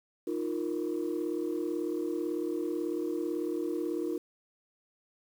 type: chord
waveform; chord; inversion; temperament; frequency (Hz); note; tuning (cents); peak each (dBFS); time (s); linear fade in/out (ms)
sine; Eb suspended second; none; equal; 311.1 / 349.2 / 466.2; Eb4 / F4 / Bb4; 0 / 0 / 0; -33 / -32 / -36; 0.27-4.18; 5
effects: tanh soft clip ceiling -24 dBFS + 9-bit